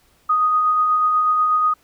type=tone with tremolo; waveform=sine; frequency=1244.5 Hz; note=D#6; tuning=in tune; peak=-13 dBFS; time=0.29-1.74 s; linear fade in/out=10 ms; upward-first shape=sine; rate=8.2 Hz; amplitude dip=25%; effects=pink hiss -58 dBFS RMS until 1.83 s